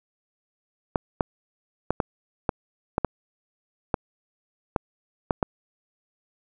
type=clicks; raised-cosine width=1 ms; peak=-7 dBFS; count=11; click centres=0.958 / 1.208 / 1.906 / 2.002 / 2.492 / 2.981 / 3.047 / 3.942 / 4.762 / 5.308 / 5.428 s; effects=none